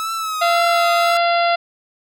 45% pulse tone with vibrato, 1295 Hz, E6, 31 cents flat, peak -21 dBFS, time 0-1.17 s, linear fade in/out 0 ms, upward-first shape triangle, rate 1.9 Hz, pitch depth 59 cents each way
harmonic tone, 687 Hz, F5, 29 cents flat, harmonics 1 / 2 / 3 / 4 / 5 / 6 / 7, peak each -15 / -21 / -25 / -27 / -29 / -31 / -32 dBFS, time 0.41-1.56 s, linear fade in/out 10 ms
effects none

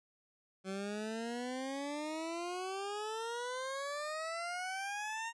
20% pulse exponential sweep, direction up, 188.3 to 932.3 Hz, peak -33 dBFS, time 0.64-5.33 s, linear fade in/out 50 ms, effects resampled to 22050 Hz

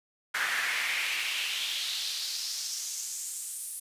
brown noise with high-pass filter sweep, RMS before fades -33 dBFS, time 0.34-3.8 s, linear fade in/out 10 ms, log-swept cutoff 1600 to 9900 Hz, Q 3, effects resampled to 32000 Hz

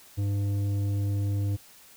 sine tone with tanh clipping, 100.5 Hz, G2, 44 cents sharp, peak -26 dBFS, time 0.17-1.57 s, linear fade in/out 20 ms, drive 9 dB, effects white hiss -53 dBFS RMS until 1.96 s

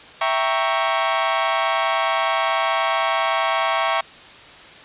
sawtooth chord, E diminished seventh, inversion none, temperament equal, 659.3 / 784 / 932.3 / 1108.7 Hz, E5 / G5 / Bb5 / Db6, 0 / 0 / 0 / 0 cents, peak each -19 / -21 / -22 / -18 dBFS, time 0.21-4.01 s, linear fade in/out 5 ms, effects white hiss -42 dBFS RMS until 4.84 s + resampled to 8000 Hz

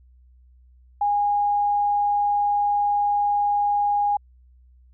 sine tone, 820 Hz, G#5, 22 cents flat, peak -18 dBFS, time 1.01-4.17 s, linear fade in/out 5 ms, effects added 62 Hz sine -50 dBFS peak until 4.93 s

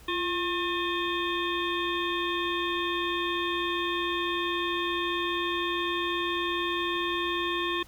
harmonic tone with a mistuned harmonic, 358.8 Hz, F4, 47 cents sharp, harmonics 1 / 3 / 5 / 7 / 9 / 10, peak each -31 / -32 / -35 / -36 / -37 / -36 dBFS, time 0.08-7.83 s, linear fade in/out 5 ms, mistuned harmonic 1, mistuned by -67 cents, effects added 60 Hz sine -52 dBFS peak until 7.87 s + pink hiss -54 dBFS RMS until 7.87 s

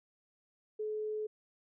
sine tone, 428.4 Hz, A4, 46 cents flat, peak -34 dBFS, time 0.79-1.27 s, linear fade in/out 10 ms, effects none

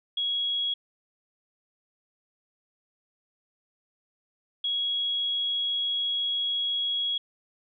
sine tone pair in turn, 3322 / 3322 Hz, G#7 / G#7, 0 / 0 cents, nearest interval unison, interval 0 cents, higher neither, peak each -25 dBFS, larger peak neither, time 0.17-0.74 / 4.64-7.18 s, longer second, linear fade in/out 5 ms, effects none

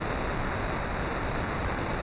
pink noise with sample-and-hold, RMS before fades -30 dBFS, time 0-2.02 s, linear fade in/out 20 ms, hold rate 3150 Hz, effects resampled to 8000 Hz

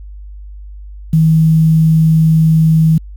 sine tone with quantisation, 160 Hz, D#3, 49 cents sharp, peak -6 dBFS, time 1.13-2.98 s, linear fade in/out 5 ms, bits 6, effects added 50 Hz sine -28 dBFS peak until 3.16 s

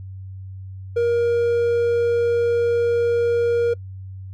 triangle tone, 472 Hz, A#4, 22 cents sharp, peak -14 dBFS, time 0.96-3.74 s, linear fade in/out 10 ms, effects noise-tail reverb RT60 0.1 s tail -26 dB re dry + added 95 Hz sine -32 dBFS peak until 4.33 s

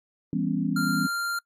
sine chord, C# half-diminished seventh, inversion first, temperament just, 166.31 / 199.57 / 249.5 / 277.2 Hz, E3 / G3 / B3 / C#4, +16 / +31 / +18 / 0 cents, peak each -29 dBFS, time 0.33-1.07 s, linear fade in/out 2 ms
square tone, 1391 Hz, F6, 7 cents flat, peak -27 dBFS, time 0.76-1.39 s, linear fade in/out 5 ms
effects noise-tail reverb RT60 0.1 s tail -24 dB re dry + AAC 64 kbps

